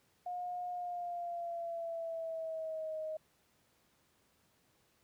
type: tone with pitch glide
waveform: sine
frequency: 716 to 626.9 Hz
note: F5 to D#5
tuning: +43 to +13 cents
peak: -37 dBFS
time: 0.26-3.17 s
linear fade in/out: 5 ms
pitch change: -230 cents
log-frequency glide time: 0.71-2.98 s
effects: pink hiss -72 dBFS RMS until 5.03 s + high-pass 80 Hz 12 dB/octave